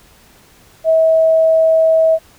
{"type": "tone", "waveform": "sine", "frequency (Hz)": 645, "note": "E5", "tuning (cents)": -38, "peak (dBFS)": -8, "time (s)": [0.84, 2.19], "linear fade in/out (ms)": 50, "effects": ["pink hiss -47 dBFS RMS until 2.38 s"]}